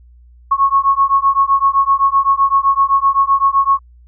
sine beating tone pair, 1095 / 1102.8 Hz, C#6 / C#6, -22 / -9 cents, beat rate 7.8 Hz, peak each -13 dBFS, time 0.51-3.79 s, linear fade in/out 10 ms, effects added 60 Hz sine -41 dBFS peak until 4.07 s

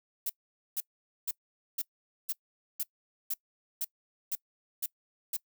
violet noise bursts, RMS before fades -32 dBFS, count 11, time 0.26-5.367 s, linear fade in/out 5 ms, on 37 ms, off 470 ms, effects noise-tail reverb RT60 0.1 s tail -23 dB re dry

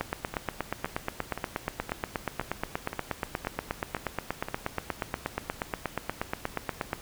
two click trains, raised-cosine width 0.5 ms, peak -19 / -13 dBFS, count 9 / 59, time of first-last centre 0.34-4.485 / 0.01-6.931 s, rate 1.93 / 8.38 Hz, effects pink hiss -47 dBFS RMS until 7.01 s

